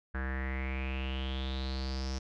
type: tone with low-pass filter sweep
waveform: square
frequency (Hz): 65.9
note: C2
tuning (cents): +13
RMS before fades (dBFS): -35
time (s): 0.14-2.19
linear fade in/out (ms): 10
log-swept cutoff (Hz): 1600 to 5600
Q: 7.7
effects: none